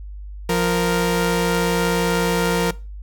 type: tone pair together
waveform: sawtooth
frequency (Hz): 175.2 / 466.1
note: F3 / A#4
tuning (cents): +6 / 0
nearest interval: octave + perfect fourth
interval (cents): 1694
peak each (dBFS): -16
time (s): 0.49-2.71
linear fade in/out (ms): 5
effects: noise-tail reverb RT60 0.3 s tail -20 dB re dry + added 50 Hz sine -31 dBFS peak until 3.02 s